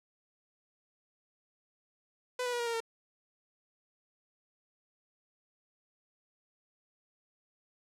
sawtooth tone with pitch steps, 500 / 490.8 / 481.9 / 473 / 464.4 / 455.9 Hz, B4 / B4 / B4 / A#4 / A#4 / A#4, +21 / -11 / -43 / +25 / -7 / -39 cents, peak -28 dBFS, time 2.39-2.804 s, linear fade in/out 5 ms, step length 69 ms, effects low-pass 10000 Hz 12 dB/octave

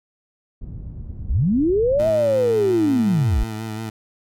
pink low-pass noise, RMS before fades -32 dBFS, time 0.61-2.11 s, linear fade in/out 5 ms, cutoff 130 Hz, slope 12 dB/octave
sine linear two-way sweep, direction up then down, 36.71 to 655 to 36.71 Hz, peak -15 dBFS, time 1.29-3.44 s, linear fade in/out 10 ms, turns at 2.08 s
20% pulse tone with vibrato, 110 Hz, A2, in tune, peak -22 dBFS, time 1.99-3.9 s, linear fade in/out 5 ms, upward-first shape sine, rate 5.6 Hz, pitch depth 39 cents each way
effects none

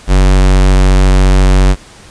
square tone, 47.16 Hz, F#1, 34 cents sharp, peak -5 dBFS, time 0.07-1.76 s, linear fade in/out 50 ms, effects pink hiss -37 dBFS RMS until 2.1 s + resampled to 22050 Hz

